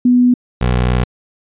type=tone pair in turn; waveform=sine / 20% pulse; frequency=246.9 / 61.73 Hz; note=B3 / B1; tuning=0 / 0 cents; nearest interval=2 octaves; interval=2400 cents; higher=first; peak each=-7 dBFS; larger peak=neither; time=0.05-0.34 / 0.61-1.04 s; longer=second; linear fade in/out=5 ms; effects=resampled to 8000 Hz